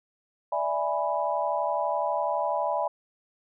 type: chord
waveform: sine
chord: E dominant seventh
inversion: third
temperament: equal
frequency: 587.3 / 659.3 / 830.6 / 987.8 Hz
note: D5 / E5 / G#5 / B5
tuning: 0 / 0 / 0 / 0 cents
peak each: -30 dBFS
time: 0.52-2.88 s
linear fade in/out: 5 ms
effects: none